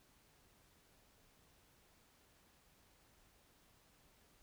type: silence
effects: pink hiss -70 dBFS RMS until 4.42 s